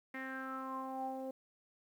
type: tone with low-pass filter sweep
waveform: sawtooth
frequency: 263.7 Hz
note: C4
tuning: 14 cents sharp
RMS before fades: -42 dBFS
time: 0.14-1.31 s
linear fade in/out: 5 ms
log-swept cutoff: 2000 to 600 Hz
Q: 8.1
effects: 11-bit